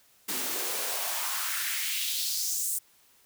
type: noise with high-pass filter sweep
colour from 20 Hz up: white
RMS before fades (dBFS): -31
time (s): 0.28-2.79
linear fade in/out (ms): 10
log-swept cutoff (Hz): 220 to 9000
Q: 2.3
effects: white hiss -62 dBFS RMS until 3.25 s